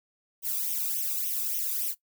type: noise with flanger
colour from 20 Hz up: violet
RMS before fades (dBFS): -30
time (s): 0.42-1.95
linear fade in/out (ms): 50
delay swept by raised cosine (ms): 0.33 to 0.85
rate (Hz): 3.5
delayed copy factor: +1
effects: noise-tail reverb RT60 0.1 s tail -17 dB re dry